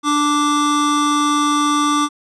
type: tone pair together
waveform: square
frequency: 294.2 / 1172.1 Hz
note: D4 / D6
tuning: +3 / -4 cents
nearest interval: 2 octaves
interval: 2393 cents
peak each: -18 / -17 dBFS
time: 0.03-2.09 s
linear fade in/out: 50 ms
effects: resampled to 22050 Hz